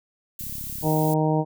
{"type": "noise", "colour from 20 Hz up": "violet", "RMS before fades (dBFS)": -34, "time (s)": [0.39, 1.14], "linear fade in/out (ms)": 2}
{"type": "click train", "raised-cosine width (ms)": 5, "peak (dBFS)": -28, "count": 17, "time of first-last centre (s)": [0.41, 0.871], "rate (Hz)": 34.7}
{"type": "harmonic tone", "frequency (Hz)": 155.56, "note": "D#3", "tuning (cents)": 0, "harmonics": [1, 2, 3, 4, 5, 6], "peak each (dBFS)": [-22, -25, -27, -28, -29, -30], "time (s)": [0.82, 1.45], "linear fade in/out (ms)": 50}
{"effects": []}